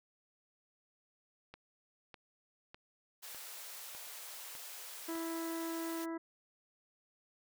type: click train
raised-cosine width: 0.3 ms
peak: -34 dBFS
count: 7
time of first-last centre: 1.54-5.154 s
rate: 1.66 Hz
type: high-pass noise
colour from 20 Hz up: white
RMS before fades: -48 dBFS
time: 3.22-6.06 s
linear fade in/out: 20 ms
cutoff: 480 Hz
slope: 24 dB/octave
type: harmonic tone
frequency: 329.6 Hz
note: E4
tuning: in tune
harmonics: 1 / 2 / 3 / 4 / 5 / 6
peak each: -38 / -48 / -48 / -52 / -55 / -56 dBFS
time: 5.08-6.18 s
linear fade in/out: 10 ms
effects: none